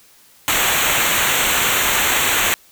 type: noise with comb filter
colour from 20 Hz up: pink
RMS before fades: -17 dBFS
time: 0.48-2.54 s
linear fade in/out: 0 ms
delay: 0.2 ms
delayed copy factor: -0.85
effects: white hiss -50 dBFS RMS until 2.71 s